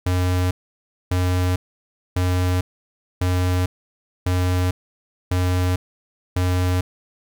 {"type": "tone bursts", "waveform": "square", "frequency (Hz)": 90.6, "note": "F#2", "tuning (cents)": -36, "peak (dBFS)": -18, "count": 7, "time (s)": [0.06, 6.81], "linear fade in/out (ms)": 5, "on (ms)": 450, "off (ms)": 600, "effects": []}